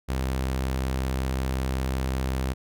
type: tone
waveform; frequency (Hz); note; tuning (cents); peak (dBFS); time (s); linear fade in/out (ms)
sawtooth; 65.41; C2; 0; -21; 0.08-2.54; 20
effects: none

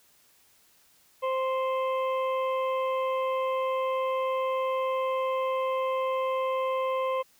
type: harmonic tone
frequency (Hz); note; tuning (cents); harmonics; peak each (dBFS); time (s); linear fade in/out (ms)
523.3; C5; 0; 1 / 2 / 4 / 5 / 6; -27 / -30 / -43 / -45 / -47; 1.22-7.23; 20
effects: white hiss -62 dBFS RMS until 7.39 s

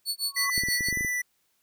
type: tone with tremolo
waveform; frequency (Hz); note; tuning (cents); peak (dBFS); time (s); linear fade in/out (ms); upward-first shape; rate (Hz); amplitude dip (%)
sawtooth; 4435; C#8; 0; -22; 0.05-0.92; 50; sine; 6.2; 100
type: tone with exponential growth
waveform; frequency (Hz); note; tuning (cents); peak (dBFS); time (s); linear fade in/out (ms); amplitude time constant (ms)
sine; 1108.7; C#6; 0; -26; 0.19-0.5; 2; 66
type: tone with vibrato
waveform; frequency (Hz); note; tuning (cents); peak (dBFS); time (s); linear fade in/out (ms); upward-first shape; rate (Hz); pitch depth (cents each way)
square; 1975.5; B6; 0; -27; 0.36-1.22; 10; triangle; 1.9; 14
type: clicks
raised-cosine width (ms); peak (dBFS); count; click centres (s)
3; -23; 9; 0.579 / 0.636 / 0.686 / 0.808 / 0.886 / 0.927 / 0.973 / 1.009 / 1.048
effects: white hiss -71 dBFS RMS until 1.62 s

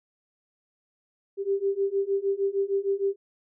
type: beating tone pair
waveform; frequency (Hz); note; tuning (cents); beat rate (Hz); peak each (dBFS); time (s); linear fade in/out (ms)
sine; 391.1 / 397.6; G4 / G4; -4 / +25; 6.5; -27 / -26; 1.37-3.16; 50
effects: none

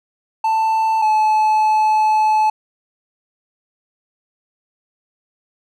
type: tone pair in turn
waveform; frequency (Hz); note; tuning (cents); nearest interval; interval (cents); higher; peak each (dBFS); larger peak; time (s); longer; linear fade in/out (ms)
triangle; 885 / 862.8; A5 / A5; +10 / -34; unison; 44; first; -12 / -10; second; 0.44-1.02 / 1.02-2.5; second; 5
effects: none

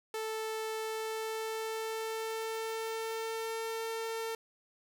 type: tone with pitch glide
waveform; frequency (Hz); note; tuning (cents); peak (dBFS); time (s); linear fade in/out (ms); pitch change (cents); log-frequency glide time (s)
sawtooth; 440 to 451.1; A4 to A4; 0 to +43; -31; 0.14-4.35; 2; +43; 0.77-3.88
effects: none

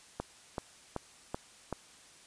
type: click train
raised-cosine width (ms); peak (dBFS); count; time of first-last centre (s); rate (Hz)
1; -20; 5; 0.2-1.727; 2.62
effects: white hiss -57 dBFS RMS until 2.26 s + resampled to 22050 Hz

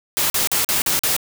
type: noise bursts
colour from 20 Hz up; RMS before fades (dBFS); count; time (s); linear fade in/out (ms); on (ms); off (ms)
white; -19; 6; 0.17-1.165; 0; 130; 43
effects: none

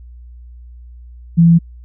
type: tone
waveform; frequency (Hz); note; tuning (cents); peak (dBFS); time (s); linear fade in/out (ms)
sine; 168; E3; +33; -5; 1.37-1.59; 20
effects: added 60 Hz sine -34 dBFS peak until 1.84 s

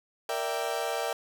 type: chord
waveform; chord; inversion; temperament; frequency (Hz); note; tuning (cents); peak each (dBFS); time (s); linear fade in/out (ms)
35% pulse; E half-diminished seventh; second; equal with one note detuned; 466.2 / 587.3 / 665.4 / 784; Bb4 / D5 / E5 / G5; 0 / 0 / +16 / 0; -33; 0.29-1.13; 2
effects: none

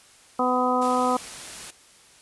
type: harmonic tone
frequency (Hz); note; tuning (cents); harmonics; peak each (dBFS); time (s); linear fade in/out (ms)
251.2; B3; +30; 1 / 2 / 3 / 4 / 5; -26 / -26 / -26 / -26 / -26; 0.39-1.17; 5
type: noise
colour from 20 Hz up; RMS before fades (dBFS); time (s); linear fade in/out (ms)
white; -38; 0.81-1.71; 10
effects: white hiss -53 dBFS RMS until 2.21 s + resampled to 24000 Hz

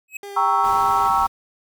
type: tone with exponential growth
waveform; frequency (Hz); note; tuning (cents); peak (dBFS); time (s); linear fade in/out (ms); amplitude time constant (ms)
square; 2556; D#7; +46; -25; 0.08-0.17; 5; 18
type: tone with vibrato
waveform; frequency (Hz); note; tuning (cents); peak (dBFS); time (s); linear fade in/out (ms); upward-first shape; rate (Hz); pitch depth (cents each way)
30% pulse; 401.6; G4; +42; -30; 0.23-1.08; 2; sine; 7.9; 9
type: chord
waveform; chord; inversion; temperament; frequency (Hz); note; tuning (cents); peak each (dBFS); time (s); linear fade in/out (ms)
sine; G diminished seventh; none; equal; 784 / 932.3 / 1108.7 / 1318.5; G5 / Bb5 / Db6 / Fb6; 0 / 0 / 0 / 0; -21; 0.36-1.27; 10
type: noise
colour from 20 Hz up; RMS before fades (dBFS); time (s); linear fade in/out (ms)
pink; -36; 0.63-1.28; 20
effects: none

